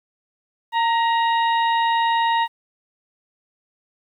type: harmonic tone with a mistuned harmonic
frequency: 945 Hz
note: A#5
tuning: 23 cents sharp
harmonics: 1 / 2 / 3 / 4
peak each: -17 / -26 / -31 / -31 dBFS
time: 0.72-2.48 s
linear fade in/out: 50 ms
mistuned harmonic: 1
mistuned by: -46 cents
effects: 9-bit